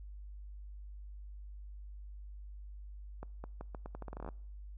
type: accelerating click train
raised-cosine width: 1 ms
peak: -30 dBFS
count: 16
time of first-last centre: 3.23-4.288 s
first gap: 210 ms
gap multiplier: 0.81
effects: noise-tail reverb RT60 0.7 s tail -25 dB re dry + added 50 Hz sine -45 dBFS peak until 4.77 s